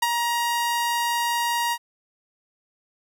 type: tone with ADSR envelope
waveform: sawtooth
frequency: 945 Hz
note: A#5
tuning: 23 cents sharp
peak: -13 dBFS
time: 0.02-1.78 s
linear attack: 7 ms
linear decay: 31 ms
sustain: -5 dB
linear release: 56 ms
effects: none